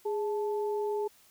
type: tone pair together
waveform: sine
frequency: 415.4 / 873.1 Hz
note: G#4 / A5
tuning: 0 / -14 cents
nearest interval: octave + minor second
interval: 1286 cents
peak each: -29 / -37 dBFS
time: 0.05-1.08 s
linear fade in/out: 10 ms
effects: white hiss -61 dBFS RMS until 1.3 s